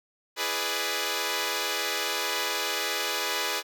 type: chord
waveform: 5% pulse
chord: E dominant seventh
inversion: none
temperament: equal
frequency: 329.6 / 415.3 / 493.9 / 587.3 Hz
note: E4 / G#4 / B4 / D5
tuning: 0 / 0 / 0 / 0 cents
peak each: -25 / -20 / -20 / -22 dBFS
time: 0.36-3.63 s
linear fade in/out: 50 ms
effects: none